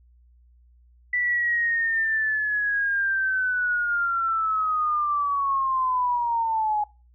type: linear sweep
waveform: sine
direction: down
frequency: 1975.5 to 830.6 Hz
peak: -21 dBFS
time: 1.13-6.84 s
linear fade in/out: 5 ms
effects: noise-tail reverb RT60 0.3 s tail -21 dB re dry + added 60 Hz sine -53 dBFS peak until 7.14 s